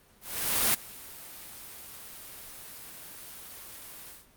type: noise with ADSR envelope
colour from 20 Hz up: white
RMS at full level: -23 dBFS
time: 0.21-4.27 s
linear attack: 530 ms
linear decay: 11 ms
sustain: -22 dB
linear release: 180 ms
effects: pink hiss -60 dBFS RMS until 4.36 s + Opus 32 kbps